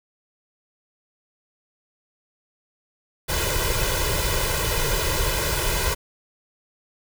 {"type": "noise with comb filter", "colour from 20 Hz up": "pink", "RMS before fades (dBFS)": -23, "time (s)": [3.28, 5.95], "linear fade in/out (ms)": 20, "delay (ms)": 2, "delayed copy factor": 1, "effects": []}